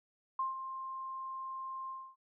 sine tone with ADSR envelope, 1056 Hz, C6, 16 cents sharp, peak -30 dBFS, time 0.39-2.16 s, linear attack 4 ms, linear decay 150 ms, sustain -9 dB, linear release 270 ms, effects none

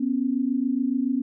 sine tone pair together, 246.5 / 273.6 Hz, B3 / C#4, -3 / -23 cents, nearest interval major second, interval 180 cents, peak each -24 dBFS, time 0-1.22 s, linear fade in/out 10 ms, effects none

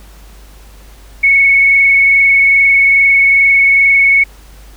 sine tone with frequency modulation, 2211 Hz, C#7, 5 cents flat, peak -5 dBFS, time 1.23-4.24 s, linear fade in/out 10 ms, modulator 22.4 Hz, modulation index 0.94, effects added 50 Hz sine -35 dBFS peak until 4.76 s + pink hiss -43 dBFS RMS until 4.76 s

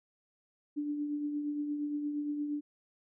sine tone with tremolo, 293.7 Hz, D4, in tune, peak -30 dBFS, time 0.76-2.61 s, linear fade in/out 20 ms, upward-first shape triangle, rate 8.6 Hz, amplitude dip 45%, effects none

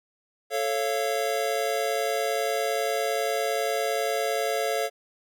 square chord, A augmented, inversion none, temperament just, 440 / 550 / 687.5 Hz, A4 / C#5 / E#5, 0 / -14 / -27 cents, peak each -30 / -30 / -29 dBFS, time 0.5-4.9 s, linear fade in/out 50 ms, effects none

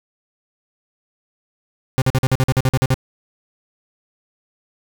40% pulse tone bursts, 130.7 Hz, C3, 1 cent flat, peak -12 dBFS, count 12, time 1.98-2.942 s, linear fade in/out 0 ms, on 38 ms, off 46 ms, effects none

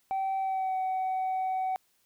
sine tone with pitch glide, 771 to 753 Hz, G5 to F#5, -29 to +30 cents, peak -25 dBFS, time 0.11-1.76 s, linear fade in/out 0 ms, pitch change -41 cents, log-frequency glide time 0.39-0.76 s, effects tanh soft clip ceiling -26 dBFS + white hiss -70 dBFS RMS until 2.05 s

